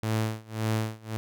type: tone with tremolo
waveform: sawtooth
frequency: 110 Hz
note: A2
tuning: in tune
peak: -20 dBFS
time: 0.03-1.17 s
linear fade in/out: 0 ms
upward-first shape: sine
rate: 1.8 Hz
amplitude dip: 95%
effects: none